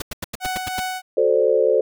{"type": "noise bursts", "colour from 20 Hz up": "pink", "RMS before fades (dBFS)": -27, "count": 8, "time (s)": [0, 0.798], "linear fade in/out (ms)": 5, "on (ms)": 21, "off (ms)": 90}
{"type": "tone with tremolo", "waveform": "sawtooth", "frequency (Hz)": 744, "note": "F#5", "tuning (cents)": 9, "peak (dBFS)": -19, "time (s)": [0.4, 1.02], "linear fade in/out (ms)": 50, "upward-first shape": "sine", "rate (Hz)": 3, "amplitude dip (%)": 35}
{"type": "chord", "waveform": "sine", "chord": "D dominant seventh", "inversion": "first", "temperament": "equal", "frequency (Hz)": [370, 440, 523.3, 587.3], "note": ["F#4", "A4", "C5", "D5"], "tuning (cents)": [0, 0, 0, 0], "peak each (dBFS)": [-23, -18, -18, -22], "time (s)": [1.17, 1.81], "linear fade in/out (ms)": 5}
{"effects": []}